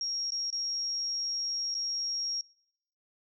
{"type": "tone with dropouts", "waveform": "sine", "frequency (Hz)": 5588, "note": "F8", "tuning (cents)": 0, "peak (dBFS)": -30, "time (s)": [0.01, 2.41], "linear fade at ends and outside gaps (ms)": 1, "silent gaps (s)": [[0.305, 0.32], [0.503, 0.527], [1.743, 1.75]], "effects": ["noise-tail reverb RT60 0.8 s tail -26 dB re dry"]}